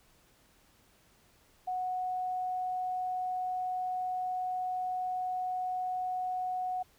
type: tone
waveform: sine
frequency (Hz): 736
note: F#5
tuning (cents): -9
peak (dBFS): -31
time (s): 1.67-6.83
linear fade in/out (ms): 10
effects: pink hiss -65 dBFS RMS until 6.98 s